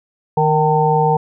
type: harmonic tone with a mistuned harmonic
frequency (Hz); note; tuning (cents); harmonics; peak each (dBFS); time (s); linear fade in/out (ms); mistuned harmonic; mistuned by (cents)
154.9; D#3; -7; 1 / 3 / 5 / 6; -17 / -17 / -17 / -17; 0.37-1.17; 5; 6; -56
effects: none